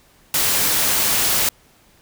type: noise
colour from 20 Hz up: white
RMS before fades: -18 dBFS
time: 0.34-1.49 s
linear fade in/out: 2 ms
effects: pink hiss -54 dBFS RMS until 2.01 s